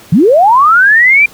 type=linear sweep; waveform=sine; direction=up; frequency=138.59 to 2400 Hz; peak=-3 dBFS; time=0.12-1.26 s; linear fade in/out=5 ms; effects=pink hiss -37 dBFS RMS until 1.33 s + high-pass 80 Hz 12 dB/octave

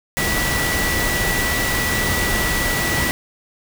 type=tone in noise; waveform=sine; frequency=1955 Hz; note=B6; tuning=18 cents flat; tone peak=-22 dBFS; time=0.17-3.11 s; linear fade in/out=0 ms; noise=pink; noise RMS=-21 dBFS; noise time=0.17-3.11 s; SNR=-4 dB; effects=none

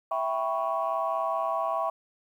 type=chord; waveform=sine; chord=C# half-diminished seventh; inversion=first; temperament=equal; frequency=659.3 / 784 / 987.8 / 1108.7 Hz; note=E5 / G5 / B5 / C#6; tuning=0 / 0 / 0 / 0 cents; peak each=-29 / -32 / -33 / -30 dBFS; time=0.11-1.9 s; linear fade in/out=5 ms; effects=tanh soft clip ceiling -17 dBFS + 10-bit

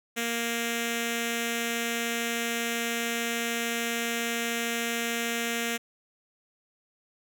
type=tone with notch filter; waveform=5% pulse; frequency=233.1 Hz; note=A#3; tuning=in tune; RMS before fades=-30 dBFS; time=0.16-5.78 s; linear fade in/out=20 ms; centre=1000 Hz; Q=1; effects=none

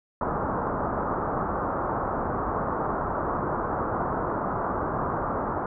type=low-pass noise; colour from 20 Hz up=white; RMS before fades=-28 dBFS; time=0.21-5.66 s; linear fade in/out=2 ms; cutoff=1300 Hz; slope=48 dB/octave; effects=none

